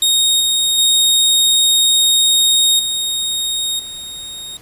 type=tone with level steps; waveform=sawtooth; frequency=3729 Hz; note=A#7; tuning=in tune; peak=-8 / -10 / -7 / -14 / -24 dBFS; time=0.02-4.57 s; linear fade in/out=2 ms; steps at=0.4 / 0.78 / 2.79 / 3.79 s; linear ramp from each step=5 ms; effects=pink hiss -44 dBFS RMS until 4.61 s + resampled to 32000 Hz